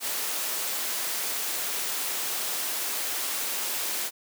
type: high-pass noise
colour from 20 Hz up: white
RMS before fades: -30 dBFS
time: 0-4.11 s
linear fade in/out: 50 ms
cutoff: 310 Hz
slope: 12 dB/octave
effects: none